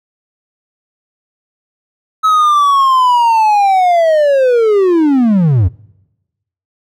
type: linear sweep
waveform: triangle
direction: down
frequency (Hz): 1292 to 79.9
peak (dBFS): -5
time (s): 2.23-5.69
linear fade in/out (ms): 20
effects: noise-tail reverb RT60 1.0 s tail -25 dB re dry